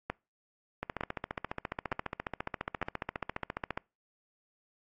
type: two click trains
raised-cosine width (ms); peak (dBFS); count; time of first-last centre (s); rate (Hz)
0.5; -17 / -19; 4 / 44; 0.1-2.827 / 0.83-3.775; 1.1 / 14.6
effects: noise-tail reverb RT60 0.3 s tail -26 dB re dry + AAC 32 kbps